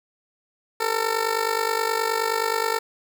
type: tone with amplitude modulation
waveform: 15% pulse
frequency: 450 Hz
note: A4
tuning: 39 cents sharp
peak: -12 dBFS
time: 0.8-2.79 s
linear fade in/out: 10 ms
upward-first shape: sine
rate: 49.5 Hz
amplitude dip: 75%
effects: none